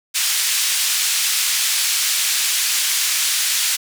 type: band-pass noise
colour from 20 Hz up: white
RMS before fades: -19 dBFS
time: 0.14-3.77 s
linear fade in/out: 20 ms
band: 2100 to 9000 Hz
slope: 12 dB/octave
effects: none